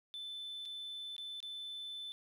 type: tone with dropouts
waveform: sine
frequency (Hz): 3520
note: A7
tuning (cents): 0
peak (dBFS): -40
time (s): 0.14-2.12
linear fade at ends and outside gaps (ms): 0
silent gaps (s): 0.653-0.657 / 1.165-1.181 / 1.403-1.428
effects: tanh soft clip ceiling -40 dBFS + 12-bit